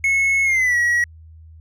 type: tone with pitch glide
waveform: triangle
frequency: 2188 to 1915.8 Hz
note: C#7 to A#6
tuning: -23 to +47 cents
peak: -13 dBFS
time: 0.04-1.04 s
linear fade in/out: 2 ms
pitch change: -230 cents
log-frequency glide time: 0.44-0.77 s
effects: added 80 Hz sine -40 dBFS peak until 1.6 s